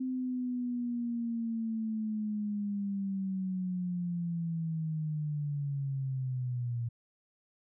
sine linear sweep, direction down, 259.1 to 116.54 Hz, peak -31 dBFS, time 0-6.89 s, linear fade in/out 10 ms, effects none

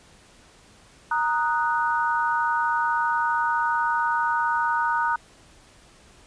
sine chord, D# minor, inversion second, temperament equal, 932.3 / 1244.5 / 1480 Hz, A#5 / D#6 / F#6, 0 / 0 / 0 cents, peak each -23 / -27 / -26 dBFS, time 1.11-5.16 s, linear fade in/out 5 ms, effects pink hiss -53 dBFS RMS until 6.26 s + resampled to 22050 Hz

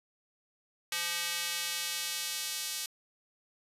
square tone with high-pass filter sweep, 172.5 Hz, F3, 21 cents flat, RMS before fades -35 dBFS, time 0.92-2.86 s, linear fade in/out 2 ms, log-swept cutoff 2300 to 4400 Hz, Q 0.81, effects resampled to 32000 Hz

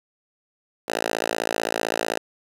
5% pulse tone with high-pass filter, 55.7 Hz, A1, 22 cents sharp, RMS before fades -26 dBFS, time 0.88-2.19 s, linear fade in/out 5 ms, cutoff 490 Hz, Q 0.88, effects low-pass 12000 Hz 12 dB/octave + 8-bit

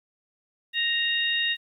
harmonic tone, 932.3 Hz, A#5, in tune, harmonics 2 / 3 / 4, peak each -27 / -27 / -27 dBFS, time 0.73-1.57 s, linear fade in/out 50 ms, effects 10-bit

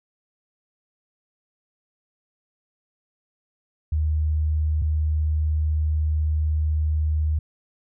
sine tone pair in turn, 77 / 77 Hz, D#2 / D#2, -17 / -17 cents, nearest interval unison, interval 0 cents, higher neither, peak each -19 dBFS, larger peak neither, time 3.92-4.82 / 4.82-7.39 s, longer second, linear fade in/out 5 ms, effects none

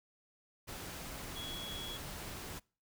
sine tone in noise, 3347 Hz, G#7, 13 cents sharp, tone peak -43 dBFS, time 1.35-1.98 s, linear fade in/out 20 ms, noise pink, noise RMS -45 dBFS, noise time 0.67-2.6 s, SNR -1 dB, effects noise-tail reverb RT60 0.4 s tail -26 dB re dry

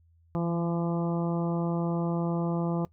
harmonic tone with a mistuned harmonic, 170.2 Hz, F3, 44 cents flat, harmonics 1 / 2 / 3 / 4 / 5 / 6 / 7, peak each -27 / -33 / -37 / -39 / -41 / -43 / -44 dBFS, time 0.35-2.85 s, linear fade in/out 0 ms, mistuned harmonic 1, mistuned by -22 cents, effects noise-tail reverb RT60 0.1 s tail -21 dB re dry + added 83 Hz sine -59 dBFS peak until 2.92 s

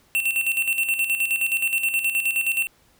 square tone with tremolo, 2700 Hz, E7, 41 cents sharp, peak -19 dBFS, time 0.15-2.67 s, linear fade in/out 0 ms, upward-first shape square, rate 9.5 Hz, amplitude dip 60%, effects pink hiss -59 dBFS RMS until 2.99 s

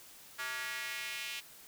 square tone with high-pass filter sweep, 128.3 Hz, C3, 34 cents flat, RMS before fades -40 dBFS, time 0.38-1.41 s, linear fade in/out 20 ms, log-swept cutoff 1500 to 2700 Hz, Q 2.3, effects white hiss -55 dBFS RMS until 1.67 s

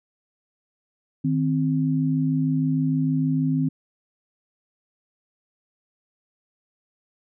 sine tone pair together, 155.56 / 262 Hz, D#3 / C4, 0 / +2 cents, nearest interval major sixth, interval 902 cents, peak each -22 dBFS, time 1.24-3.69 s, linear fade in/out 10 ms, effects none

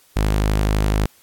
sawtooth tone, 51.91 Hz, G#1, in tune, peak -12 dBFS, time 0.16-1.06 s, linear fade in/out 5 ms, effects white hiss -54 dBFS RMS until 1.22 s + AAC 64 kbps

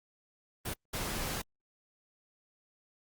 pink noise bursts at uneven times, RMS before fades -36 dBFS, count 2, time 0.65-0.74 / 0.93-1.42 s, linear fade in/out 10 ms, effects Opus 32 kbps

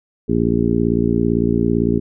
harmonic tone, 57.8 Hz, A#1, 14 cents flat, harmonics 1 / 2 / 3 / 4 / 5 / 6 / 7, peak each -26 / -23 / -21 / -19 / -22 / -22 / -22 dBFS, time 0.28-2 s, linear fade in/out 20 ms, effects none

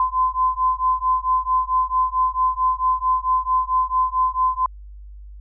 sine beating tone pair, 1023 / 1027.5 Hz, C6 / C6, -39 / -32 cents, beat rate 4.5 Hz, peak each -20 dBFS, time 0-4.66 s, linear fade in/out 2 ms, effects added 50 Hz sine -36 dBFS peak until 5.4 s

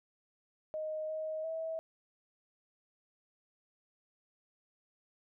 sine tone with pitch steps, 622 / 628 / 647 Hz, D#5 / D#5 / E5, -1 / +16 / -32 cents, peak -35 dBFS, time 0.74-1.79 s, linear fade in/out 0 ms, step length 350 ms, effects none

